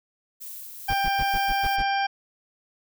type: noise with tremolo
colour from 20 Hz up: violet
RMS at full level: -38 dBFS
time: 0.4-1.77 s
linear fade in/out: 20 ms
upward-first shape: sine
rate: 2.3 Hz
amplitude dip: 30%
type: harmonic tone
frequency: 791 Hz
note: G5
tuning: 15 cents sharp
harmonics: 1 / 2 / 3 / 4 / 6 / 7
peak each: -23 / -29 / -33 / -35 / -39 / -40 dBFS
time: 0.88-2.07 s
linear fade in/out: 10 ms
type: noise bursts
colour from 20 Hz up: brown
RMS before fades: -29 dBFS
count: 7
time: 0.89-1.826 s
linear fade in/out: 10 ms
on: 48 ms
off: 100 ms
effects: none

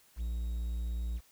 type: tone with quantisation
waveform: triangle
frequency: 58.27 Hz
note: A#1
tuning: in tune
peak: -30 dBFS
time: 0.16-1.21 s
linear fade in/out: 50 ms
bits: 10
effects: white hiss -64 dBFS RMS until 1.31 s

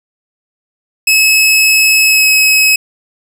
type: tone with pitch glide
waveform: sawtooth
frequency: 2581 to 2560 Hz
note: E7 to D#7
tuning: -37 to +49 cents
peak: -3 dBFS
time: 1.07-2.76 s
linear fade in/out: 5 ms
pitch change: -14 cents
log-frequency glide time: 2.05-2.27 s
effects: 7-bit

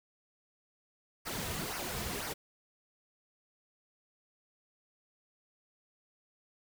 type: noise with flanger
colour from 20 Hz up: pink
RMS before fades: -38 dBFS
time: 1.25-2.34 s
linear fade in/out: 20 ms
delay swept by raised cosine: 0.26 to 3.66 ms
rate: 2 Hz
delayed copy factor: -0.65
effects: none

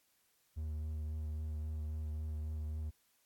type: tone with vibrato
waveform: triangle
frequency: 77 Hz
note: D#2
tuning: 17 cents flat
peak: -35 dBFS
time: 0.56-2.91 s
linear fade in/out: 20 ms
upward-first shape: sine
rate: 3.7 Hz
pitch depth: 19 cents each way
effects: white hiss -74 dBFS RMS until 3.25 s + AAC 64 kbps

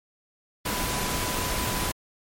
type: tone in noise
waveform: sine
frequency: 996 Hz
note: B5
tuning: 14 cents sharp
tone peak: -35 dBFS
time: 0.65-1.92 s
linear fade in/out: 10 ms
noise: pink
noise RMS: -28 dBFS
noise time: 0.65-1.92 s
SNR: -10 dB
effects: MP3 64 kbps

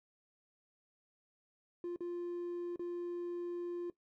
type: tone with dropouts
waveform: triangle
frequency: 349.2 Hz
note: F4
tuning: in tune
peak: -34 dBFS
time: 1.84-3.9 s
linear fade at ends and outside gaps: 2 ms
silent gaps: 1.961-2.006 / 2.76-2.794 s
effects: noise-tail reverb RT60 0.1 s tail -19 dB re dry + tanh soft clip ceiling -33 dBFS

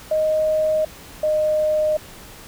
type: tone pair in turn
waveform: sine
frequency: 622.3 / 614.4 Hz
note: D#5 / D#5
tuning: 0 / -22 cents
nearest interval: unison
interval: 22 cents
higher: first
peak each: -16 dBFS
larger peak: neither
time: 0.11-0.85 / 1.23-1.97 s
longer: neither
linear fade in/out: 5 ms
effects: pink hiss -41 dBFS RMS until 2.47 s

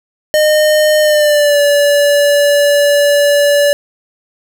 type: tone with pitch glide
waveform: square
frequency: 611 to 576.7 Hz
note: D#5 to D5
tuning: -32 to -32 cents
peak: -8 dBFS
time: 0.34-3.73 s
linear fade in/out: 0 ms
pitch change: -100 cents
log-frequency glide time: 1-1.61 s
effects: none

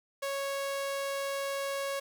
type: tone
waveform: sawtooth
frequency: 553 Hz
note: C#5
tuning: 4 cents flat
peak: -28 dBFS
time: 0.22-2 s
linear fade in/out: 10 ms
effects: 9-bit

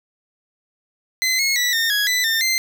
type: tone with pitch steps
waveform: 20% pulse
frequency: 2043 / 2172 / 1957 / 1825 / 1666 / 1994 / 1807 / 2079 Hz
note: C7 / C#7 / B6 / A#6 / G#6 / B6 / A6 / C7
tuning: -42 / -36 / -16 / -37 / +5 / +16 / +46 / -12 cents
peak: -12 dBFS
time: 1.22-2.58 s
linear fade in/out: 0 ms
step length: 170 ms
effects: none

